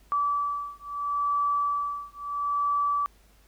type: beating tone pair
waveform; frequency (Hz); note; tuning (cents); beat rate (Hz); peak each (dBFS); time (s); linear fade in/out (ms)
sine; 1154 / 1154.75; D6 / D6; -31 / -30; 0.75; -28; 0.12-3.06; 0
effects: added 50 Hz sine -57 dBFS peak until 3.47 s + pink hiss -62 dBFS RMS until 3.47 s